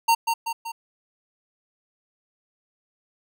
square tone with echo, 919 Hz, A#5, 25 cents flat, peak -16 dBFS, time 0.08-0.15 s, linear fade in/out 10 ms, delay 190 ms, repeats 3, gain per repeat -5 dB, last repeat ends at 0.72 s, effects none

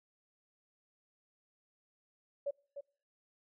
sine tone with echo, 566 Hz, C#5, 36 cents sharp, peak -32 dBFS, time 2.46-2.51 s, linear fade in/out 10 ms, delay 300 ms, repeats 1, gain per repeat -9 dB, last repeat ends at 2.81 s, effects noise-tail reverb RT60 0.5 s tail -25 dB re dry

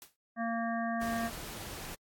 white noise with exponential decay, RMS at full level -46 dBFS, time 0.02-0.16 s, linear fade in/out 0 ms, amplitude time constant 30 ms
harmonic tone, 230 Hz, A#3, 23 cents flat, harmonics 1 / 3 / 5 / 7 / 8, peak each -34 / -35 / -41 / -42 / -43 dBFS, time 0.36-1.31 s, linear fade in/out 50 ms
pink noise, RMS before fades -43 dBFS, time 1.01-1.95 s, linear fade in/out 5 ms
effects AAC 64 kbps

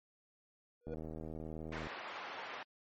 triangle tone with exponential growth, 482.1 Hz, B4, 42 cents flat, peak -36 dBFS, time 0.81-0.94 s, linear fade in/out 1 ms, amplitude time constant 27 ms
click train, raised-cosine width 2 ms, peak -32 dBFS, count 80, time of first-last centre 0.87-1.87 s, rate 79 Hz
pink band-pass noise, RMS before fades -46 dBFS, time 1.72-2.63 s, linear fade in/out 2 ms, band 660 to 2300 Hz, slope 12 dB/octave
effects MP3 32 kbps

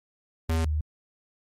square / sine tone pair in turn, 81.2 / 76.36 Hz, E2 / D#2, -26 / -32 cents, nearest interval minor second, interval 106 cents, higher first, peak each -23 dBFS, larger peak neither, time 0.49-0.65 / 0.65-0.81 s, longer neither, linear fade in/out 5 ms, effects MP3 64 kbps

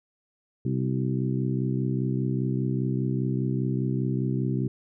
harmonic tone with a mistuned harmonic, 65 Hz, C2, 11 cents flat, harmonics 2 / 3 / 4 / 5 / 6, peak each -26 / -30 / -32 / -34 / -36 dBFS, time 0.65-4.68 s, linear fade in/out 5 ms, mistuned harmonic 6, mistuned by -33 cents, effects none

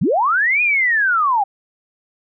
sine linear two-way sweep, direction up then down, 115.4 to 2492 to 763 Hz, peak -13 dBFS, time 0.01-1.44 s, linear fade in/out 10 ms, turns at 0.62 s, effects none

